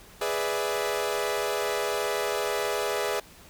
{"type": "chord", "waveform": "sawtooth", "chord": "E dominant seventh", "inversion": "first", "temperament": "equal", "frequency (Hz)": [415.3, 493.9, 587.3, 659.3], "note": ["G#4", "B4", "D5", "E5"], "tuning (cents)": [0, 0, 0, 0], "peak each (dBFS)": [-26, -28, -29, -30], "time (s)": [0.21, 3.2], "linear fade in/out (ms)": 5, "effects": ["pink hiss -51 dBFS RMS until 3.49 s"]}